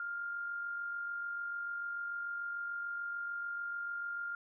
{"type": "tone with amplitude modulation", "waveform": "sine", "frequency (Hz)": 1402, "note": "F6", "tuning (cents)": 6, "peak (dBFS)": -35, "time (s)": [0, 4.35], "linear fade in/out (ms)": 2, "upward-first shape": "sine", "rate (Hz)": 46.8, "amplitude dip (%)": 35, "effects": []}